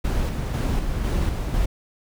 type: noise with tremolo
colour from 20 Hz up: brown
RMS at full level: -22 dBFS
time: 0.04-1.66 s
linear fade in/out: 10 ms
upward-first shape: square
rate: 2 Hz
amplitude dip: 35%
effects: none